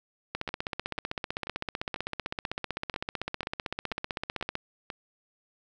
two click trains, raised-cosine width 0.3 ms, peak -15 / -20 dBFS, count 67 / 10, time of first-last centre 0.35-4.554 / 0.49-4.902 s, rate 15.7 / 2.04 Hz, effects none

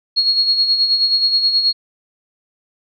sine tone with tremolo, 4307 Hz, C8, 49 cents sharp, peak -10 dBFS, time 0.16-1.73 s, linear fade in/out 20 ms, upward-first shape sine, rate 9.4 Hz, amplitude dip 55%, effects none

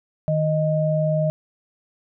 sine tone pair together, 155.57 / 622.3 Hz, D#3 / D#5, 0 / 0 cents, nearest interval 2 octaves, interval 2400 cents, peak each -20 / -21 dBFS, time 0.28-1.3 s, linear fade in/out 0 ms, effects none

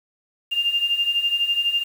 sine beating tone pair, 2794 / 2806 Hz, F7 / F7, 0 / +8 cents, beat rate 12 Hz, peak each -25 / -20 dBFS, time 0.51-1.84 s, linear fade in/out 20 ms, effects 7-bit

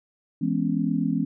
sine chord, C# minor seventh, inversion first, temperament just, 166.31 / 207.9 / 249.5 / 277.2 Hz, E3 / G#3 / B3 / C#4, +16 / +2 / +18 / 0 cents, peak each -27 dBFS, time 0.41-1.25 s, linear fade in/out 10 ms, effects none

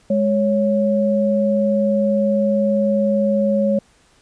sine tone pair together, 207.6 / 554.2 Hz, G#3 / C#5, 0 / -1 cents, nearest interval octave + perfect fourth, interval 1699 cents, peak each -17 dBFS, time 0.1-3.79 s, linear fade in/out 5 ms, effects pink hiss -55 dBFS RMS until 4.21 s + resampled to 22050 Hz

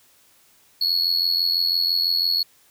triangle tone with amplitude modulation, 4361 Hz, C#8, 29 cents flat, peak -14 dBFS, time 0.81-2.43 s, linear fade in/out 5 ms, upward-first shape sine, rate 86 Hz, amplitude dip 70%, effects white hiss -57 dBFS RMS until 2.7 s

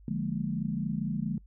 sine chord, Bb dominant seventh, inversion first, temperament equal with one note detuned, 146.83 / 174.61 / 207.7 / 232 Hz, D3 / F3 / Ab3 / Bb3, 0 / 0 / 0 / -8 cents, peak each -35 / -34 / -33 / -36 dBFS, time 0.08-1.38 s, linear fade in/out 2 ms, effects noise-tail reverb RT60 0.1 s tail -25 dB re dry + added 50 Hz sine -51 dBFS peak until 1.46 s

